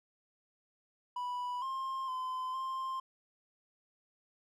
triangle tone with pitch steps, 985 / 1061 / 1026 / 1052 Hz, B5 / C6 / C6 / C6, -5 / +24 / -34 / +9 cents, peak -33 dBFS, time 1.16-3 s, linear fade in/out 5 ms, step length 460 ms, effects none

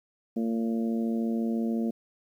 harmonic tone, 114.1 Hz, A#2, 37 cents flat, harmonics 2 / 3 / 4 / 5 / 6, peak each -26 / -35 / -38 / -42 / -44 dBFS, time 0.36-1.91 s, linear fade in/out 10 ms, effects 10-bit

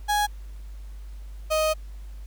35% pulse tone pair in turn, 830.6 / 624.6 Hz, G#5 / D#5, 0 / +7 cents, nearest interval perfect fourth, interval 493 cents, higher first, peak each -19 dBFS, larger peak neither, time 0.08-0.27 / 1.5-1.74 s, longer second, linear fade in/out 20 ms, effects added 50 Hz sine -36 dBFS peak until 2.26 s + pink hiss -58 dBFS RMS until 2.26 s

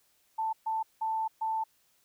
sine tone bursts at uneven times, 885 Hz, A5, 10 cents sharp, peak -28 dBFS, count 4, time 0.38-0.53 / 0.66-0.83 / 1.01-1.28 / 1.41-1.64 s, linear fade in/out 10 ms, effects white hiss -69 dBFS RMS until 2.04 s

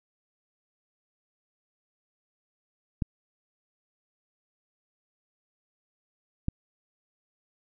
clicks, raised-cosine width 5 ms, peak -14 dBFS, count 2, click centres 3.022 / 6.484 s, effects none

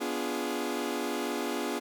sawtooth chord, B diminished seventh, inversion none, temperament equal with one note detuned, 246.9 / 291 / 349.2 / 415.3 Hz, B3 / D4 / F4 / Ab4, 0 / -16 / 0 / 0 cents, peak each -32 dBFS, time 0-1.8 s, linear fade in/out 20 ms, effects none

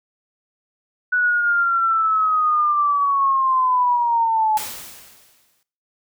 sine linear sweep, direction down, 1482 to 853 Hz, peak -15 dBFS, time 1.12-4.58 s, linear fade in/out 10 ms
white noise with exponential decay, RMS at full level -27 dBFS, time 4.57-5.63 s, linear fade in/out 1 ms, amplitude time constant 230 ms
effects noise-tail reverb RT60 0.5 s tail -19 dB re dry

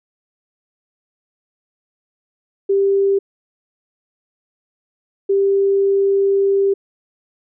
sine tone pair in turn, 394.3 / 394.3 Hz, G4 / G4, +10 / +10 cents, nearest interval unison, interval 0 cents, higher neither, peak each -12 dBFS, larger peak neither, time 2.69-3.19 / 5.29-6.74 s, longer second, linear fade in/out 10 ms, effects none

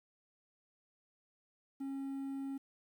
triangle tone with quantisation, 272.7 Hz, C#4, 28 cents flat, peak -36 dBFS, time 1.8-2.58 s, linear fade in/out 10 ms, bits 11, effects none

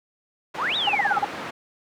white band-pass noise, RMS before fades -34 dBFS, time 0.54-1.51 s, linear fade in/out 10 ms, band 160 to 1600 Hz, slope 12 dB/octave
sine exponential two-way sweep, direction up then down, 745 to 3900 to 1169 Hz, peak -22 dBFS, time 0.57-1.21 s, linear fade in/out 50 ms, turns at 0.76 s
sine tone bursts, 814 Hz, G#5, 35 cents flat, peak -17 dBFS, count 7, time 0.87-1.247 s, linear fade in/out 5 ms, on 23 ms, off 36 ms
effects none

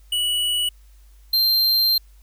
square tone pair in turn, 2941 / 4159 Hz, F#7 / C8, -11 / -11 cents, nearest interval tritone, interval 600 cents, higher second, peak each -20 / -16 dBFS, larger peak second, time 0.12-0.69 / 1.33-1.98 s, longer second, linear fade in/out 5 ms, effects added 50 Hz sine -46 dBFS peak until 2.22 s + white hiss -61 dBFS RMS until 2.22 s

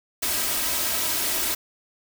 white noise with comb filter, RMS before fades -25 dBFS, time 0.22-1.55 s, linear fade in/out 10 ms, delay 3.1 ms, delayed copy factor +0.55, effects none

